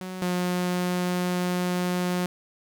sawtooth tone pair in turn, 185 / 179.42 Hz, F#3 / F3, 0 / +47 cents, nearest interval minor second, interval 53 cents, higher first, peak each -29 / -20 dBFS, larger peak second, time 0.01-0.22 / 0.22-2.26 s, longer second, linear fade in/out 0 ms, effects none

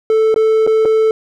triangle tone with dropouts, 440 Hz, A4, in tune, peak -7 dBFS, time 0.1-1.11 s, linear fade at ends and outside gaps 1 ms, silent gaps 0.343-0.361 / 0.666-0.674 / 0.851-0.855 s, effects none

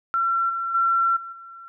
sine tone with level steps, 1357 Hz, E6, 50 cents sharp, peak -19 / -24 / -17 / -33 / -39 dBFS, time 0.14-1.68 s, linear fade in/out 0 ms, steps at 0.49 / 0.74 / 1.16 / 1.32 s, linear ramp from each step 10 ms, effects none

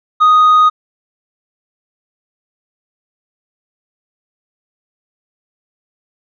sine tone with tanh clipping, 1244.5 Hz, D#6, in tune, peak -6 dBFS, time 0.2-0.7 s, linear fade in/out 20 ms, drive 2 dB, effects none

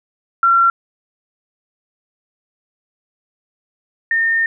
sine tone pair in turn, 1365 / 1822.1 Hz, F6 / A#6, -40 / -40 cents, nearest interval perfect fourth, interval 500 cents, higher second, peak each -9 / -13 dBFS, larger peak first, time 0.43-0.7 / 4.11-4.46 s, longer second, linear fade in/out 2 ms, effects none

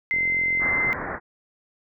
sine tone, 2074 Hz, C7, 16 cents flat, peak -20 dBFS, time 0.11-0.93 s, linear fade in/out 0 ms
click train, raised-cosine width 2 ms, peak -26 dBFS, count 34, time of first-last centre 0.14-0.893 s, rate 43.8 Hz
white low-pass noise, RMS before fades -31 dBFS, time 0.59-1.2 s, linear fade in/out 50 ms, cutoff 2000 Hz, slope 96 dB/octave
effects none

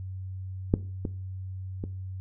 clicks, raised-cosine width 3 ms, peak -7 / -16 / -19 dBFS, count 3, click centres 0.739 / 1.052 / 1.839 s, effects noise-tail reverb RT60 0.4 s tail -18 dB re dry + added 94 Hz sine -34 dBFS peak until 2.2 s

